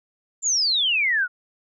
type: exponential sweep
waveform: sine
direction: down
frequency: 7340 to 1400 Hz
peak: -18 dBFS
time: 0.42-1.28 s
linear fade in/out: 50 ms
effects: none